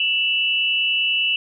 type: tone pair together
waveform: sine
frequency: 2665 / 2935 Hz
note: E7 / F#7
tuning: +18 / -15 cents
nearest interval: major second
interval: 167 cents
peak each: -20 dBFS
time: 0-1.36 s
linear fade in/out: 2 ms
effects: none